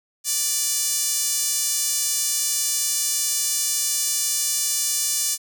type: tone with high-pass filter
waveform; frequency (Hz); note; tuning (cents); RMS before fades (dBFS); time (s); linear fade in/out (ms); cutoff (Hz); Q
sawtooth; 587.3; D5; 0; -23; 0.24-5.38; 50; 6600; 1.5
effects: none